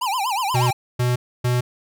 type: tone with vibrato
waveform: square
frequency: 897 Hz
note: A5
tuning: 33 cents sharp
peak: -21 dBFS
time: 0.01-0.73 s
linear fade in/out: 10 ms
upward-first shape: sine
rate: 8.3 Hz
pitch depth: 260 cents each way
type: tone bursts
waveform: square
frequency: 123.47 Hz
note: B2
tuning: in tune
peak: -18 dBFS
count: 3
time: 0.54-1.61 s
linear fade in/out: 10 ms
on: 170 ms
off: 280 ms
effects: none